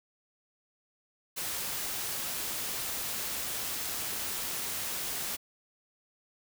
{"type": "noise", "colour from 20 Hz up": "white", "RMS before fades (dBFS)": -35, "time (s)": [1.36, 5.37], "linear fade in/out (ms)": 20, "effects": []}